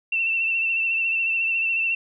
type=tone with vibrato; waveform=sine; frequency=2688 Hz; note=E7; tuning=33 cents sharp; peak=-20 dBFS; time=0.12-1.95 s; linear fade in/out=5 ms; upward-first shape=sine; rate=14 Hz; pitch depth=34 cents each way; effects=none